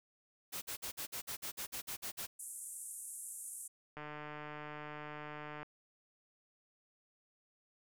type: noise bursts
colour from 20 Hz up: white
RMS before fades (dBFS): -42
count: 12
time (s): 0.52-2.27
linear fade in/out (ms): 20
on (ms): 100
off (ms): 50
type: band-pass noise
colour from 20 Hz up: pink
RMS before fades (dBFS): -47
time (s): 2.39-3.68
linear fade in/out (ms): 10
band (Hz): 8000 to 11000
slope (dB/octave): 48
type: click train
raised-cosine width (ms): 0.5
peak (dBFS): -31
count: 250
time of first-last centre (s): 3.97-5.63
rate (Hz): 150
effects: none